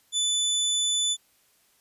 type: tone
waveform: 25% pulse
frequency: 3495 Hz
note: A7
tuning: 12 cents flat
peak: -19 dBFS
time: 0.12-1.17 s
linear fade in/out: 50 ms
effects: white hiss -64 dBFS RMS until 1.8 s + resampled to 32000 Hz